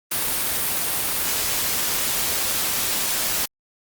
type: noise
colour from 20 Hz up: white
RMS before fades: -23 dBFS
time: 0.11-3.46 s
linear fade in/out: 10 ms
effects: Opus 32 kbps